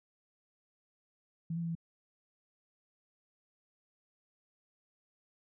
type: tone with pitch steps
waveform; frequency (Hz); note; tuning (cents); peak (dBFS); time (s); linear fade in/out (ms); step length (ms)
sine; 164.5 / 169.4 / 167.2 / 166.2; E3 / E3 / E3 / E3; -3 / +48 / +25 / +15; -33; 1.5-1.752; 5; 63
effects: none